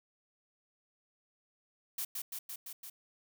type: noise with echo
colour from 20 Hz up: blue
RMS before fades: -37 dBFS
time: 1.98-2.05 s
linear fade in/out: 5 ms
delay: 170 ms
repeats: 5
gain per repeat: -2 dB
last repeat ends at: 2.9 s
effects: none